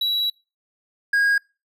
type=tone pair in turn; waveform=triangle; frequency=3906 / 1635.6 Hz; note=B7 / G#6; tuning=-20 / -27 cents; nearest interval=octave + minor third; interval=1507 cents; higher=first; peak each=-18 / -14 dBFS; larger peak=second; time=0.01-0.3 / 1.13-1.38 s; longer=first; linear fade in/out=5 ms; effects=noise-tail reverb RT60 0.3 s tail -25 dB re dry